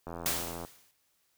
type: click train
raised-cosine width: 1 ms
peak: -26 dBFS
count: 50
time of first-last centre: 0.07-0.649 s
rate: 84.6 Hz
type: noise with exponential decay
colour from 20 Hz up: white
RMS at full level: -28 dBFS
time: 0.26-0.91 s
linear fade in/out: 0 ms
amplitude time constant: 140 ms
effects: white hiss -73 dBFS RMS until 1.37 s